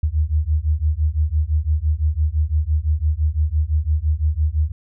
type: beating tone pair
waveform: sine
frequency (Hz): 74 / 79.9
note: D2 / D#2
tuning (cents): +14 / +47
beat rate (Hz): 5.9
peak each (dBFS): -19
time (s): 0.03-4.72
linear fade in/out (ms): 5
effects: none